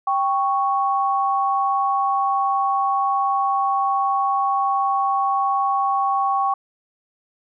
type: tone pair together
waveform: sine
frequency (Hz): 787.4 / 1108.7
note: G5 / C#6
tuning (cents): +8 / 0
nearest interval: tritone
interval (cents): 592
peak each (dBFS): -20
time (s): 0.07-6.54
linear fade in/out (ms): 5
effects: none